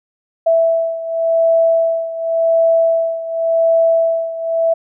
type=beating tone pair; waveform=sine; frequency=659.3 / 660.2 Hz; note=E5 / E5; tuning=0 / +2 cents; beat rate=0.9 Hz; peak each=-13 / -17 dBFS; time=0.46-4.74 s; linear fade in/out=10 ms; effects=none